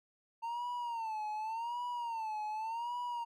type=tone with vibrato; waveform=triangle; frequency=910 Hz; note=A#5; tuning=42 cents flat; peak=-34 dBFS; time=0.42-3.25 s; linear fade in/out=20 ms; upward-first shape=sine; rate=0.87 Hz; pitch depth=120 cents each way; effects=none